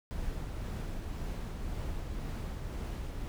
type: noise with tremolo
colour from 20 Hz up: brown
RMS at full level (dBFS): -36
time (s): 0.11-3.28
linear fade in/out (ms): 0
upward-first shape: triangle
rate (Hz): 1.9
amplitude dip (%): 30
effects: none